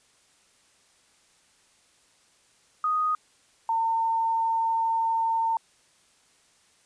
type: tone pair in turn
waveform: sine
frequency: 1244.5 / 906.2 Hz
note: D#6 / A#5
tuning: 0 / -49 cents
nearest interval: perfect fourth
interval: 549 cents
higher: first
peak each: -22 / -22 dBFS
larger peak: neither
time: 2.84-3.15 / 3.69-5.57 s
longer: second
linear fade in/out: 2 ms
effects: white hiss -62 dBFS RMS until 6.85 s + resampled to 22050 Hz